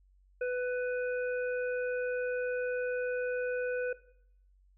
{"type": "harmonic tone", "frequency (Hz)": 497.4, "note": "B4", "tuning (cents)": 12, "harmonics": [1, 3, 5], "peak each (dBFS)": [-30, -38, -46], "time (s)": [0.41, 3.93], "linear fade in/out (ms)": 5, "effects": ["noise-tail reverb RT60 0.7 s tail -18 dB re dry", "added 47 Hz sine -61 dBFS peak until 4.77 s"]}